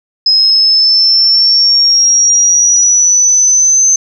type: exponential sweep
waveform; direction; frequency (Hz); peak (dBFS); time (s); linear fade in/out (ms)
sine; up; 5100 to 6230; -5; 0.26-3.96; 5
effects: none